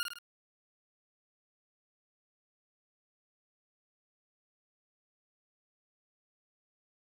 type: tone with echo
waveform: 20% pulse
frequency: 1418 Hz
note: F6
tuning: 26 cents sharp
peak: -26 dBFS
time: 0-0.03 s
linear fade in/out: 0 ms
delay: 52 ms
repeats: 3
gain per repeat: -5 dB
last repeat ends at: 0.186 s
effects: 10-bit